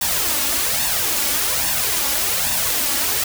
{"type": "noise with flanger", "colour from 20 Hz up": "white", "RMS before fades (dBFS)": -20, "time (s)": [0.01, 3.24], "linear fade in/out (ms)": 5, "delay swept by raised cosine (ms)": [1.1, 3.6], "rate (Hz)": 1.2, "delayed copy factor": 0.65, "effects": []}